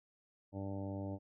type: harmonic tone with a mistuned harmonic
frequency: 98 Hz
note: G2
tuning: in tune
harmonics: 1 / 2 / 3 / 4 / 5 / 6 / 7 / 8 / 9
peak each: -42 / -46 / -44 / -54 / -53 / -48 / -58 / -56 / -57 dBFS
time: 0.52-1.19 s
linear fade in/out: 50 ms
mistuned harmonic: 1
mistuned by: +15 cents
effects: none